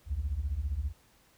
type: beating tone pair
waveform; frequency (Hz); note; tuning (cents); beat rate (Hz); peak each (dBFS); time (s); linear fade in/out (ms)
sine; 62.1 / 77.1; B1 / D#2; +10 / -15; 15; -32 / -31; 0.06-0.93; 50
effects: tanh soft clip ceiling -25 dBFS + pink hiss -64 dBFS RMS until 1.37 s